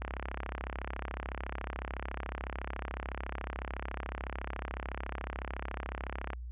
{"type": "click train", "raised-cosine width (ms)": 0.5, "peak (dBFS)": -22, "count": 215, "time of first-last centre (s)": [0.02, 6.333], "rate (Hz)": 33.9, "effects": ["added 60 Hz sine -39 dBFS peak until 6.51 s", "resampled to 8000 Hz"]}